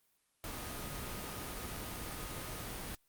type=tone in noise; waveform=sine; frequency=1244.5 Hz; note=D#6; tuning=in tune; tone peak=-52 dBFS; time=0.52-2.67 s; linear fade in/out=0 ms; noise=pink; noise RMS=-42 dBFS; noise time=0.44-2.95 s; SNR=-13 dB; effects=white hiss -75 dBFS RMS until 3.08 s + Opus 32 kbps